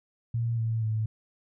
sine tone with pitch steps, 116.4 / 112.89 / 109.49 Hz, A#2 / A2 / A2, -2 / +45 / -8 cents, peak -25 dBFS, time 0.34-1.06 s, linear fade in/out 5 ms, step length 240 ms, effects none

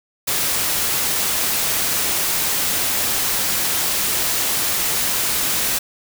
white noise, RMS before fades -20 dBFS, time 0.27-5.79 s, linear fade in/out 10 ms, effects none

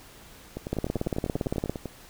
two click trains, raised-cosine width 2 ms, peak -13 / -19 dBFS, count 18 / 14, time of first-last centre 0.73-1.696 / 0.57-1.857 s, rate 17.6 / 10.1 Hz, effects pink hiss -50 dBFS RMS until 2.09 s

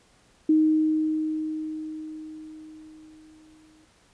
sine tone with exponential decay, 311.8 Hz, D#4, 4 cents sharp, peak -15 dBFS, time 0.49-3.85 s, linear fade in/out 5 ms, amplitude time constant 730 ms, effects pink hiss -60 dBFS RMS until 4.13 s + resampled to 22050 Hz

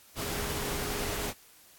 sine tone in noise, 411.2 Hz, G#4, 17 cents flat, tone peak -40 dBFS, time 0.18-1.31 s, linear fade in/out 50 ms, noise pink, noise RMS -34 dBFS, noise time 0.15-1.34 s, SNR -9 dB, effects white hiss -57 dBFS RMS until 1.78 s + AAC 64 kbps

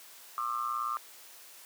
sine tone with amplitude modulation, 1201 Hz, D6, 38 cents sharp, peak -26 dBFS, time 0.38-0.97 s, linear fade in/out 0 ms, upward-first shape sine, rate 119 Hz, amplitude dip 100%, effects white hiss -52 dBFS RMS until 1.65 s + high-pass 400 Hz 12 dB/octave

